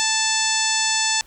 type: harmonic tone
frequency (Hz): 880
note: A5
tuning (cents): 0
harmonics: 1 / 2 / 3 / 4 / 5 / 6 / 7 / 8 / 9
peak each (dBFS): -27 / -27 / -27 / -27 / -27 / -27 / -27 / -27 / -27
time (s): 0-1.21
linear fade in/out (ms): 0
effects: pink hiss -52 dBFS RMS until 1.26 s